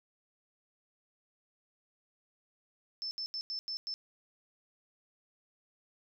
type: tone bursts at uneven times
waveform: sine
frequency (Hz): 5280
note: E8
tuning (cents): +2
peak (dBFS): -35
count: 6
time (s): 3.02-3.11 / 3.18-3.26 / 3.34-3.41 / 3.5-3.59 / 3.68-3.77 / 3.87-3.94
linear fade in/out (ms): 0
effects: none